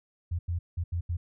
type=tone bursts at uneven times; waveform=sine; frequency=86.2 Hz; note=F2; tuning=22 cents flat; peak=-27 dBFS; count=5; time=0.31-0.39 / 0.48-0.59 / 0.77-0.84 / 0.92-1.01 / 1.09-1.17 s; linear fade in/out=10 ms; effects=none